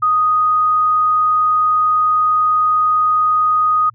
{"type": "tone", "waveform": "sine", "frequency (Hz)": 1244.5, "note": "D#6", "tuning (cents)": 0, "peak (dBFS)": -11, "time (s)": [0.02, 3.9], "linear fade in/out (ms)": 10, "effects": ["added 115 Hz sine -45 dBFS peak until 3.94 s"]}